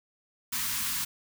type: band-stop noise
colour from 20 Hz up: white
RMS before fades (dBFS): -31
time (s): 0.52-1.05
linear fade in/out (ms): 10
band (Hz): 280 to 910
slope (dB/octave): 96
effects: none